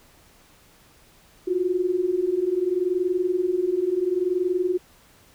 sine tone pair together, 347.7 / 368.4 Hz, F4 / F#4, -8 / -7 cents, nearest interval minor second, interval 101 cents, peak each -25 / -22 dBFS, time 1.47-4.78 s, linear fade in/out 10 ms, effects pink hiss -55 dBFS RMS until 5.34 s

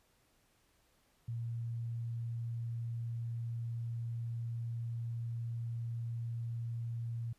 sine tone, 116.54 Hz, A#2, in tune, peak -36 dBFS, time 1.28-7.33 s, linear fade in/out 5 ms, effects pink hiss -72 dBFS RMS until 7.38 s + resampled to 32000 Hz

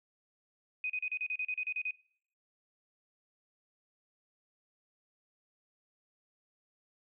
sine tone bursts, 2500 Hz, D#7, 8 cents sharp, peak -32 dBFS, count 12, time 0.84-1.909 s, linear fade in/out 2 ms, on 57 ms, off 35 ms, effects noise-tail reverb RT60 0.6 s tail -22 dB re dry

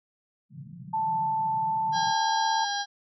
pink band-pass noise, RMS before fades -43 dBFS, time 0.49-2.14 s, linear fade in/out 50 ms, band 130 to 180 Hz, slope 48 dB/octave
sine tone with pitch glide, 882 to 887.1 Hz, A5 to A5, +4 to +14 cents, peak -24 dBFS, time 0.93-2.65 s, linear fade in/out 10 ms, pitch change +10 cents, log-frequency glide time 1.57-2.34 s
harmonic tone, 810 Hz, G#5, 43 cents flat, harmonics 1 / 2 / 4 / 5 / 6 / 7, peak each -30 / -33 / -36 / -37 / -38 / -38 dBFS, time 1.92-2.86 s, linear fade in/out 50 ms
effects none

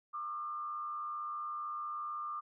sine tone with frequency modulation, 1201 Hz, D6, 38 cents sharp, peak -37 dBFS, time 0.13-2.41 s, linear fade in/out 20 ms, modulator 95.7 Hz, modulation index 0.57, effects none

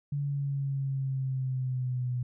sine exponential sweep, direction down, 143.6 to 123.47 Hz, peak -28 dBFS, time 0.12-2.23 s, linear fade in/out 5 ms, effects none

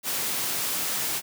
white high-pass noise, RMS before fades -28 dBFS, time 0.03-1.22 s, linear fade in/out 50 ms, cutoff 100 Hz, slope 48 dB/octave, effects none

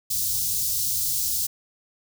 white band-stop noise, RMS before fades -25 dBFS, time 0.1-1.47 s, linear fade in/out 10 ms, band 140 to 4500 Hz, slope 24 dB/octave, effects none

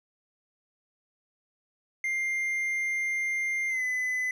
triangle tone with pitch glide, 2100 to 2011 Hz, C7 to B6, +6 to +31 cents, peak -25 dBFS, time 2.04-4.31 s, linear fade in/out 2 ms, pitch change -75 cents, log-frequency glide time 3.69-3.83 s, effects none

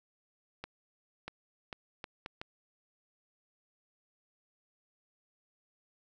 accelerating click train, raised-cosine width 0.3 ms, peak -24 dBFS, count 6, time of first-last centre 0.64-2.415 s, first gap 640 ms, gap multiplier 0.7, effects none

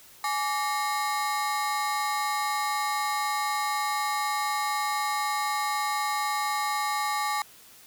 35% pulse ring-modulated tone, 1000 Hz, B5, 21 cents sharp, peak -21 dBFS, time 0.24-7.42 s, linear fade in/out 2 ms, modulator 162 Hz, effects white hiss -52 dBFS RMS until 7.86 s

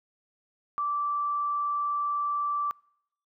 sine tone, 1166 Hz, D6, 13 cents flat, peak -26 dBFS, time 0.78-2.71 s, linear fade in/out 0 ms, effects noise-tail reverb RT60 0.8 s tail -26 dB re dry

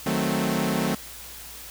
sawtooth chord, D# diminished seventh, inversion none, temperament equal with one note detuned, 155.56 / 185.75 / 220 / 261.6 Hz, D#3 / F#3 / A3 / C4, 0 / +7 / 0 / 0 cents, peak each -26 / -24 / -23 / -25 dBFS, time 0.06-0.95 s, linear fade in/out 5 ms, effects added 58 Hz sine -49 dBFS peak until 1.7 s + white hiss -41 dBFS RMS until 1.7 s

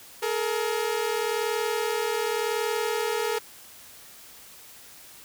sawtooth tone pair together, 425.3 / 466.2 Hz, G#4 / A#4, +41 / 0 cents, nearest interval major second, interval 159 cents, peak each -24 dBFS, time 0.22-3.39 s, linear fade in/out 10 ms, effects white hiss -48 dBFS RMS until 5.24 s

